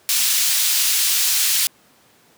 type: high-pass noise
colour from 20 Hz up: pink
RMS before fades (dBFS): -18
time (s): 0.09-1.67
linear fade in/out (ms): 0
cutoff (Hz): 3700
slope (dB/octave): 12
effects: pink hiss -54 dBFS RMS until 2.37 s + high-pass 150 Hz 12 dB/octave